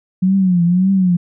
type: tone with vibrato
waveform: sine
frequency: 182.4 Hz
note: F#3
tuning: 24 cents flat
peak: -10 dBFS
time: 0.22-1.17 s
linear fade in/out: 10 ms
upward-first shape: triangle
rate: 1.8 Hz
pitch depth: 130 cents each way
effects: none